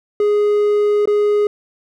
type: tone with dropouts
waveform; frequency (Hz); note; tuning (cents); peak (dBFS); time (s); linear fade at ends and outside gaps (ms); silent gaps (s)
triangle; 415.3; G#4; 0; -10; 0.2-1.47; 2; 1.056-1.074
effects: none